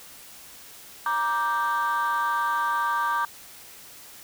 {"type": "chord", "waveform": "sine", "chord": "G minor", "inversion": "first", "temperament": "just", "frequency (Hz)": [940.8, 1176, 1568], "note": ["Bb5", "D6", "G6"], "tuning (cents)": [16, 2, 0], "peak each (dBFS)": [-25, -24, -27], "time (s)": [1.06, 3.25], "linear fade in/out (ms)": 2, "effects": ["tanh soft clip ceiling -18 dBFS", "white hiss -46 dBFS RMS until 4.23 s"]}